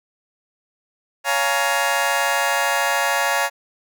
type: chord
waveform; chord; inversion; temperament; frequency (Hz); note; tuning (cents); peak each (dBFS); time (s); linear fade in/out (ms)
20% pulse; Bb minor seventh; first; just; 559.4 / 699.2 / 839.1 / 932.3; Db5 / F5 / Ab5 / Bb5; +16 / +2 / +18 / 0; -19; 1.24-3.5; 50
effects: none